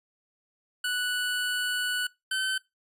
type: tone pair in turn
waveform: 25% pulse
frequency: 1480 / 1531.3 Hz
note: F#6 / G6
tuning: 0 / -41 cents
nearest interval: minor second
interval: 59 cents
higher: second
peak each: -23 dBFS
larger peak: neither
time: 0.84-2.07 / 2.31-2.58 s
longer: first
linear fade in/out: 5 ms
effects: noise-tail reverb RT60 0.2 s tail -21 dB re dry + resampled to 32000 Hz